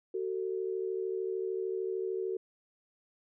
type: tone pair together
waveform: sine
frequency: 376.7 / 450 Hz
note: F#4 / A4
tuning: +31 / +39 cents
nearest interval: minor third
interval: 308 cents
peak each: -33 / -36 dBFS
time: 0.14-2.37 s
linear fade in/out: 5 ms
effects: none